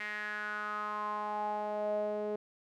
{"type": "tone with band-pass filter sweep", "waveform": "sawtooth", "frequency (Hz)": 210, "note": "G#3", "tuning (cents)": 19, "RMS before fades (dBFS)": -36, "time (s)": [0, 2.36], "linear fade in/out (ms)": 5, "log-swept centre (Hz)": [2000, 490], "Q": 5.9, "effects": []}